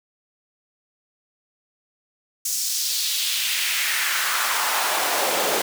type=noise with high-pass filter sweep; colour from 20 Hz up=pink; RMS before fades=-23 dBFS; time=2.45-5.62 s; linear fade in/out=5 ms; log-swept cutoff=6700 to 430 Hz; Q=1.8; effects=none